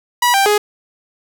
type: tone with pitch steps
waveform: sawtooth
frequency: 972 / 787 / 417.1 Hz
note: B5 / G5 / G#4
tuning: -28 / +7 / +7 cents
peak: -7 dBFS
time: 0.22-0.58 s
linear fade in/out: 5 ms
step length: 120 ms
effects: none